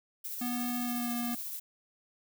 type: noise with tremolo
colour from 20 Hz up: violet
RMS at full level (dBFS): -38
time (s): 0.24-1.6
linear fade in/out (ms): 10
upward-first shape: sine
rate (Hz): 14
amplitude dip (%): 30
type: tone with pitch glide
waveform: square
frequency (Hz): 244.4 to 239.5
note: B3 to A#3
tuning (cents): -18 to +47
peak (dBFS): -33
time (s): 0.41-1.35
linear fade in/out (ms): 5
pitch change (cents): -35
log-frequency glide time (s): 0.81-1.13
effects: none